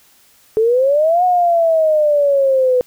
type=exponential two-way sweep; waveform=sine; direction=up then down; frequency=429.9 to 733 to 496.3 Hz; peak=-10 dBFS; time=0.57-2.81 s; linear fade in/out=0 ms; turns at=1.24 s; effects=white hiss -51 dBFS RMS until 2.86 s